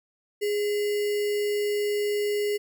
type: tone with sample-and-hold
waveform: sine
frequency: 414.2 Hz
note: G#4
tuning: 5 cents flat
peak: -23 dBFS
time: 0.41-2.58 s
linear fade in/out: 20 ms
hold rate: 2450 Hz
effects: none